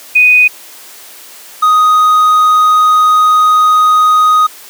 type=tone pair in turn; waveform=sine / triangle; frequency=2489 / 1248 Hz; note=D#7 / D#6; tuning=0 / +5 cents; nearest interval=octave; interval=1195 cents; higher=first; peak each=-3 dBFS; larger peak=neither; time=0.15-0.48 / 1.62-4.47 s; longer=second; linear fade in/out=10 ms; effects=white hiss -34 dBFS RMS until 4.69 s + high-pass 300 Hz 12 dB/octave